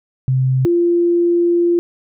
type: tone pair in turn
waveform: sine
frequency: 130.4 / 345.3 Hz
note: C3 / F4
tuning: -5 / -20 cents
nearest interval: octave + perfect fourth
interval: 1685 cents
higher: second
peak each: -12 / -11 dBFS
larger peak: second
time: 0.28-0.65 / 0.65-1.79 s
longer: second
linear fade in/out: 0 ms
effects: none